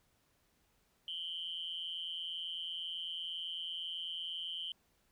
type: tone with amplitude modulation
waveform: sine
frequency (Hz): 3079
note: G7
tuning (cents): -32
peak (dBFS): -34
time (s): 1.08-4.72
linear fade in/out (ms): 2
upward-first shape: sine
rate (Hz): 170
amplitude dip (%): 90
effects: tanh soft clip ceiling -30 dBFS + pink hiss -74 dBFS RMS until 5.11 s